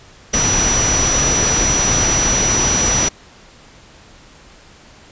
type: tone in noise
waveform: sine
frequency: 5880 Hz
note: F#8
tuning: 12 cents flat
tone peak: -15 dBFS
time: 0.33-3.09 s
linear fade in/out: 10 ms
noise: pink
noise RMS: -18 dBFS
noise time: 0.33-3.09 s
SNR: 0 dB
effects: pink hiss -44 dBFS RMS until 5.11 s + resampled to 16000 Hz